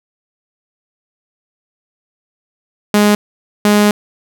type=tone pair in turn; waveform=sawtooth; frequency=207.7 / 207.7 Hz; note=G#3 / G#3; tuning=0 / 0 cents; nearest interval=unison; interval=0 cents; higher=neither; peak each=-4 dBFS; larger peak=neither; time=2.94-3.15 / 3.65-3.91 s; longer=second; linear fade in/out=2 ms; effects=none